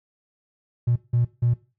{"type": "tone bursts at uneven times", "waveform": "triangle", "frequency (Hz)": 120, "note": "B2", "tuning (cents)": -49, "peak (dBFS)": -14, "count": 3, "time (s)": [[0.87, 0.96], [1.13, 1.25], [1.42, 1.54]], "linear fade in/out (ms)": 10, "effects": ["noise-tail reverb RT60 0.3 s tail -19 dB re dry", "tanh soft clip ceiling -13 dBFS"]}